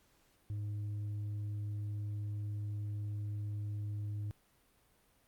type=tone with tanh clipping; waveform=sine; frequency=103.83 Hz; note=G#2; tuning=in tune; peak=-37 dBFS; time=0.5-4.31 s; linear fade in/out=0 ms; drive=3 dB; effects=pink hiss -70 dBFS RMS until 5.27 s + Opus 48 kbps